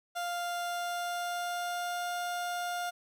30% pulse tone with pitch glide, 699 to 706.3 Hz, F5 to F5, +1 to +19 cents, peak -30 dBFS, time 0.15-2.91 s, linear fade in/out 20 ms, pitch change +18 cents, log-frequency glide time 0.63-2.07 s, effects none

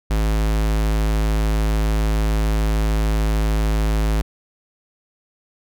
square tone, 53.4 Hz, G#1, 49 cents sharp, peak -17 dBFS, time 0.1-4.22 s, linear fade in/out 10 ms, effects none

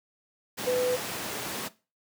sine tone in noise, 500 Hz, B4, 21 cents sharp, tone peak -23 dBFS, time 0.66-0.97 s, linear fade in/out 20 ms, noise pink, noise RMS -33 dBFS, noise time 0.57-1.69 s, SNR +7 dB, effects noise-tail reverb RT60 0.3 s tail -18 dB re dry + high-pass 200 Hz 12 dB/octave

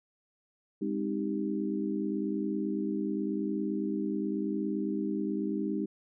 sine chord, Ab major seventh, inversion none, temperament equal with one note detuned, 203.5 / 261.6 / 311.1 / 392 Hz, Ab3 / C4 / Eb4 / G4, -35 / 0 / 0 / 0 cents, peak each -33 / -38 / -33 / -37 dBFS, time 0.81-5.86 s, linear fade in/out 10 ms, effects none

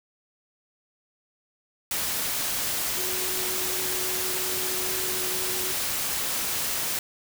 sine tone in noise, 370 Hz, F#4, in tune, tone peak -36 dBFS, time 2.97-5.72 s, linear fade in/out 2 ms, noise white, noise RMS -28 dBFS, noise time 1.91-6.99 s, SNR -11 dB, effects none

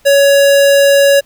square tone, 560 Hz, C#5, 18 cents sharp, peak -6 dBFS, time 0.05-1.21 s, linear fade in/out 20 ms, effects pink hiss -50 dBFS RMS until 1.25 s

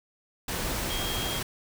sine tone in noise, 3244 Hz, G#7, 41 cents flat, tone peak -34 dBFS, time 0.9-1.39 s, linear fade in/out 5 ms, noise pink, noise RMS -31 dBFS, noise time 0.48-1.43 s, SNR -6 dB, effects none

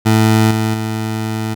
20% pulse tone with level steps, 110 Hz, A2, in tune, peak -4 / -9 / -13 dBFS, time 0.05-1.55 s, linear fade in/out 20 ms, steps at 0.51 / 0.74 s, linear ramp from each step 2 ms, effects none

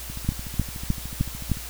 two click trains, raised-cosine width 5 ms, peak -23 / -9 dBFS, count 21 / 5, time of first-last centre 0.1-1.571 / 0.29-1.517 s, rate 13.6 / 3.26 Hz, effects added 59 Hz sine -38 dBFS peak until 1.69 s + white hiss -38 dBFS RMS until 1.69 s

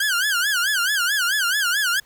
sawtooth tone with vibrato, 1545 Hz, G6, 26 cents flat, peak -15 dBFS, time 0-2 s, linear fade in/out 5 ms, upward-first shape sine, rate 4.6 Hz, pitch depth 190 cents each way, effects pink hiss -56 dBFS RMS until 2.05 s

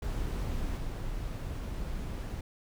brown noise with level steps, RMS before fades -33 / -36 dBFS, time 0.02-2.41 s, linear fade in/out 5 ms, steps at 0.76 s, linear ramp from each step 20 ms, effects none

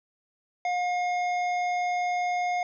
harmonic tone, 715 Hz, F5, 41 cents sharp, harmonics 1 / 3 / 5 / 7 / 9, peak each -25 / -33 / -49 / -50 / -49 dBFS, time 0.65-2.63 s, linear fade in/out 2 ms, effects none

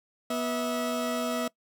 30% pulse tone pair together, 243.8 / 649 Hz, B3 / E5, -22 / -27 cents, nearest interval octave + perfect fourth, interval 1695 cents, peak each -28 dBFS, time 0.3-1.48 s, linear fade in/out 5 ms, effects noise-tail reverb RT60 0.1 s tail -22 dB re dry

